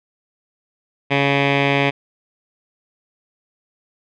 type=tone with low-pass filter; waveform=10% pulse; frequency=140 Hz; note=C#3; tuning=18 cents sharp; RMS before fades=-17 dBFS; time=1.1-1.91 s; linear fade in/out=20 ms; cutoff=2700 Hz; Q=5.7; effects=none